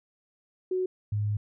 sine tone pair in turn, 370 / 104.4 Hz, F#4 / G#2, 0 / +10 cents, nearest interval octave + minor seventh, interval 2190 cents, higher first, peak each -25 dBFS, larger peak neither, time 0.71-0.86 / 1.12-1.37 s, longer second, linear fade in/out 5 ms, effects none

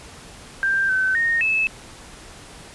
sine tone with pitch steps, 1580 / 1529 / 1850 / 2608 Hz, G6 / G6 / A#6 / E7, +13 / -44 / -14 / -19 cents, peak -17 dBFS, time 0.63-1.67 s, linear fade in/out 0 ms, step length 260 ms, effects pink hiss -42 dBFS RMS until 2.74 s + resampled to 24000 Hz

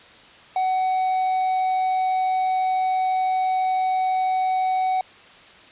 triangle tone, 749 Hz, F#5, 21 cents sharp, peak -17 dBFS, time 0.56-5.01 s, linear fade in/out 2 ms, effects white hiss -47 dBFS RMS until 5.71 s + resampled to 8000 Hz

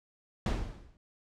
brown noise with exponential decay, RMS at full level -24 dBFS, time 0.46-0.97 s, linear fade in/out 2 ms, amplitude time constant 110 ms, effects low-pass 7000 Hz 12 dB/octave

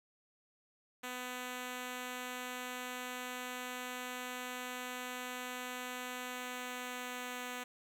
5% pulse tone with pitch glide, 250 to 248.4 Hz, B3 to B3, +21 to +10 cents, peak -29 dBFS, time 1.03-7.64 s, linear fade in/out 10 ms, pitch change -11 cents, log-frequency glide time 6.25-7.49 s, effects none

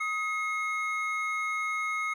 triangle tone pair together, 1261 / 2161 Hz, D#6 / C#7, +23 / -45 cents, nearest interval major sixth, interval 932 cents, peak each -30 / -29 dBFS, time 0-2.14 s, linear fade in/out 10 ms, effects resampled to 32000 Hz

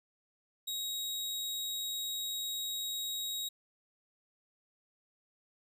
sawtooth tone, 3798 Hz, A#7, 32 cents sharp, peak -32 dBFS, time 0.67-3.49 s, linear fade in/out 10 ms, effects none

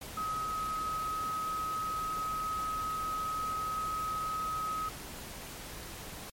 sine tone in noise, 1270 Hz, D#6, 35 cents sharp, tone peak -32 dBFS, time 0.17-4.89 s, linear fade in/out 5 ms, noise pink, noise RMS -44 dBFS, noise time 0.01-6.3 s, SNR +9 dB, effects MP3 64 kbps

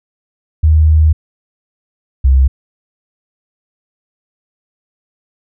sine tone pair in turn, 78 / 66.16 Hz, D#2 / C2, +5 / +20 cents, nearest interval minor third, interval 285 cents, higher first, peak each -5 dBFS, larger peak neither, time 0.63-1.13 / 2.24-2.48 s, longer first, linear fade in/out 10 ms, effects none

